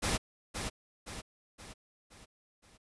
pink noise with echo, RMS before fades -31 dBFS, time 0.02-0.18 s, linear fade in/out 20 ms, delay 520 ms, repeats 5, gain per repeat -6 dB, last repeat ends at 2.78 s, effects resampled to 24000 Hz

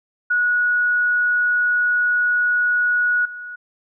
sine tone with level steps, 1460 Hz, F#6, 24 cents flat, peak -15 / -30 dBFS, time 0.3-3.56 s, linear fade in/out 10 ms, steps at 3.25 s, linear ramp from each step 5 ms, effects none

